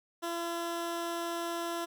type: tone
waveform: 15% pulse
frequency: 339.4 Hz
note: F4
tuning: 49 cents flat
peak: -27 dBFS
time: 0.22-1.86 s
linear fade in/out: 20 ms
effects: none